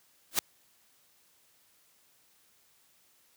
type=noise with exponential growth; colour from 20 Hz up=white; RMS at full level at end=-21 dBFS; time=0.31-0.39 s; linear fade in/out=2 ms; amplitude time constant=16 ms; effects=white hiss -66 dBFS RMS until 3.36 s + high-pass 60 Hz 12 dB/octave